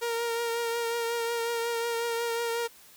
sawtooth tone with vibrato, 466.2 Hz, A#4, in tune, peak -24 dBFS, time 0.01-2.68 s, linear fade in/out 20 ms, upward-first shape triangle, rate 5.5 Hz, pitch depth 28 cents each way, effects white hiss -54 dBFS RMS until 2.96 s

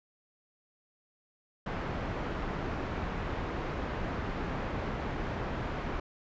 pink low-pass noise, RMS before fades -35 dBFS, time 1.66-6 s, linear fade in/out 5 ms, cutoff 1700 Hz, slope 12 dB/octave, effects resampled to 16000 Hz

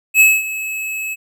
square tone with ADSR envelope, 2585 Hz, E7, 34 cents flat, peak -6 dBFS, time 0.14-1.16 s, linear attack 62 ms, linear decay 220 ms, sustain -16 dB, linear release 32 ms, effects none

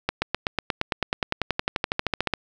accelerating click train, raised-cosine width 0.3 ms, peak -6 dBFS, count 25, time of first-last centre 0.09-2.337 s, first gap 130 ms, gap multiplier 0.97, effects none

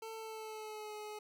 25% pulse tone with pitch glide, 445.8 to 423.2 Hz, A4 to G#4, +23 to +33 cents, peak -40 dBFS, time 0.02-1.19 s, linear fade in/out 5 ms, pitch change -90 cents, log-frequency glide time 0.14-0.94 s, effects none

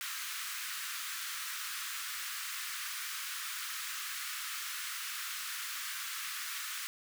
pink high-pass noise, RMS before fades -40 dBFS, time 0.01-6.87 s, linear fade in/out 0 ms, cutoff 1200 Hz, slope 48 dB/octave, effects none

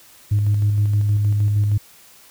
sine tone with tremolo, 103.6 Hz, G#2, 4 cents flat, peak -12 dBFS, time 0.31-1.78 s, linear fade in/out 10 ms, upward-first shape square, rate 6.4 Hz, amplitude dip 30%, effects tanh soft clip ceiling -11 dBFS + white hiss -48 dBFS RMS until 2.3 s

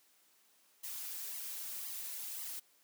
blue noise with flanger, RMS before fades -43 dBFS, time 0.83-2.6 s, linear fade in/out 10 ms, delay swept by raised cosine 0.97 to 4.97 ms, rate 1.9 Hz, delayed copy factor +0.8, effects white hiss -69 dBFS RMS until 2.83 s + high-pass 200 Hz 12 dB/octave

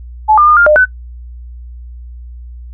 sine tone with pitch steps, 861 / 1202 / 1215 / 1404 / 605 / 1505 Hz, A5 / D6 / D#6 / F6 / D#5 / F#6, -38 / +40 / -42 / +9 / -49 / +29 cents, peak -4 dBFS, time 0.28-0.856 s, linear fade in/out 20 ms, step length 96 ms, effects noise-tail reverb RT60 0.1 s tail -22 dB re dry + added 60 Hz sine -27 dBFS peak until 2.73 s

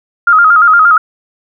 sine tone with vibrato, 1330 Hz, E6, 15 cents sharp, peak -3 dBFS, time 0.27-0.98 s, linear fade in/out 5 ms, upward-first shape square, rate 8.6 Hz, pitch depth 87 cents each way, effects none

